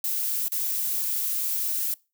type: noise with dropouts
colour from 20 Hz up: violet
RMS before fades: -27 dBFS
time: 0.04-1.94 s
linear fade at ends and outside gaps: 2 ms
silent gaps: 0.482-0.519 s
effects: noise-tail reverb RT60 0.3 s tail -24 dB re dry